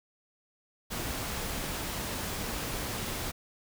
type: noise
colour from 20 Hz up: pink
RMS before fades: -35 dBFS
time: 0.9-3.32 s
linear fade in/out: 20 ms
effects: none